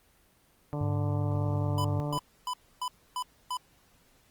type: harmonic tone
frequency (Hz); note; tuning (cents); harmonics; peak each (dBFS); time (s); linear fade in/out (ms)
146.83; D3; 0; 1 / 2 / 3 / 4 / 5 / 6 / 7 / 8; -32 / -37 / -42 / -39 / -45 / -43 / -47 / -49; 0.73-2.18; 0
type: tone with pitch glide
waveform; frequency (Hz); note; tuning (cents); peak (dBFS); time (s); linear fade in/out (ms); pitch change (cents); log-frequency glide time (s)
sine; 102.1 to 101.28; G#2 to G#2; -29 to -43; -28; 0.81-2; 0; -14; 1.55-1.7
type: tone bursts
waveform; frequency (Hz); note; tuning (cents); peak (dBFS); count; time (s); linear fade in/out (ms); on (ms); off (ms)
square; 1000; B5; +21; -31; 6; 1.78-3.57; 2; 65; 280
effects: pink hiss -64 dBFS RMS until 4.3 s + Opus 24 kbps